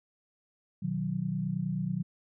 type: chord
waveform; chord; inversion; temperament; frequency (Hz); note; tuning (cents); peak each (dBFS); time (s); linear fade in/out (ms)
sine; B major; none; equal; 123.47 / 155.56 / 185; B2 / D#3 / F#3; 0 / 0 / 0; -37 / -33 / -32; 0.82-2.03; 10
effects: none